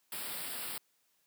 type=band-stop noise; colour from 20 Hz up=white; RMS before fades=-40 dBFS; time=0.12-0.78 s; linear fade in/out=2 ms; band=5200 to 7800 Hz; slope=96 dB/octave; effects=white hiss -74 dBFS RMS until 1.26 s + high-pass 150 Hz 12 dB/octave